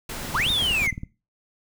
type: noise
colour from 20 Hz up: pink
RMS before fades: -33 dBFS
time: 0.09-0.87 s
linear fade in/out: 5 ms
type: linear two-way sweep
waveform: triangle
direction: up then down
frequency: 784 to 3729 to 1993 Hz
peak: -19 dBFS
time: 0.34-0.91 s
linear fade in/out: 10 ms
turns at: 0.5 s
type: clicks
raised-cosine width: 5 ms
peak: -20 dBFS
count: 11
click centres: 0.352 / 0.4 / 0.466 / 0.503 / 0.625 / 0.711 / 0.82 / 0.876 / 0.927 / 0.979 / 1.034 s
effects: noise-tail reverb RT60 0.3 s tail -19 dB re dry